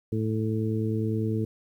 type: harmonic tone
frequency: 109.8 Hz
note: A2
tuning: 3 cents flat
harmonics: 1 / 2 / 3 / 4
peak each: -27 / -30 / -32 / -33 dBFS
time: 0.12-1.45 s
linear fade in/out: 5 ms
effects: 10-bit